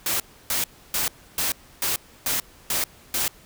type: noise bursts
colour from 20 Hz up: white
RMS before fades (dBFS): -24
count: 8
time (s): 0.06-3.28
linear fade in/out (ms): 2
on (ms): 140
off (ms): 300
effects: pink hiss -51 dBFS RMS until 3.45 s